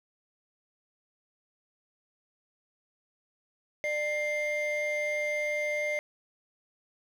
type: tone pair together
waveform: triangle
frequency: 598 / 2101 Hz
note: D5 / C7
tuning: +31 / +7 cents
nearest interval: octave + minor seventh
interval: 2176 cents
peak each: -28 dBFS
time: 3.84-5.99 s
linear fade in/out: 0 ms
effects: tanh soft clip ceiling -22 dBFS + 10-bit